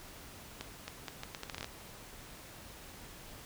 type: accelerating click train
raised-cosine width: 0.2 ms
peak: -22 dBFS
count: 12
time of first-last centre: 0.61-1.644 s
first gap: 270 ms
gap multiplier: 0.75
effects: pink hiss -51 dBFS RMS until 3.45 s